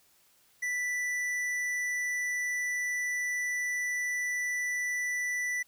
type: tone with tanh clipping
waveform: sine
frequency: 1975.5 Hz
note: B6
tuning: in tune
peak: -31 dBFS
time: 0.62-5.63 s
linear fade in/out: 10 ms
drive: 12 dB
effects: white hiss -65 dBFS RMS until 5.67 s